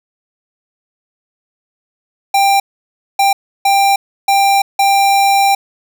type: tone bursts at uneven times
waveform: square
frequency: 791 Hz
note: G5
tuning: 15 cents sharp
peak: -9 dBFS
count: 5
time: 2.34-2.6 / 3.19-3.33 / 3.65-3.96 / 4.28-4.62 / 4.79-5.55 s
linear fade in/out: 5 ms
effects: none